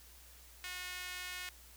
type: tone with high-pass filter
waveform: sawtooth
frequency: 362.5 Hz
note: F#4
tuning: 35 cents flat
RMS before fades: -44 dBFS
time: 0.64-1.49 s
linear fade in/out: 0 ms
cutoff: 2000 Hz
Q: 1.4
effects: added 60 Hz sine -59 dBFS peak until 1.76 s + white hiss -59 dBFS RMS until 1.76 s